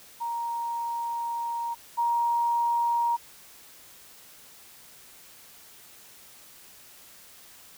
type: tone pair in turn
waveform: sine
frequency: 936 / 941.3 Hz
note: A#5 / A#5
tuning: +7 / +17 cents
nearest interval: unison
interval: 10 cents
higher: second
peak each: -28 / -22 dBFS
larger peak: second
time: 0.2-1.75 / 1.97-3.17 s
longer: first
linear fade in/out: 20 ms
effects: white hiss -51 dBFS RMS until 7.77 s